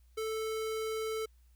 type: tone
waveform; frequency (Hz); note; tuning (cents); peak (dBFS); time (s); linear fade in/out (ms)
square; 440; A4; 0; -34; 0.17-1.26; 10
effects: added 60 Hz sine -59 dBFS peak until 1.55 s + white hiss -75 dBFS RMS until 1.55 s